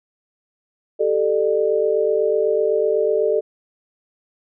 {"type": "chord", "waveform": "sine", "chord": "G suspended second", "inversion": "none", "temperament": "equal with one note detuned", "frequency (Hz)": [392, 440, 601.1], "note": ["G4", "A4", "D5"], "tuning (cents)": [0, 0, 40], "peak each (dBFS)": [-22, -18, -21], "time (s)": [0.99, 3.41], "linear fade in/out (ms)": 20, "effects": []}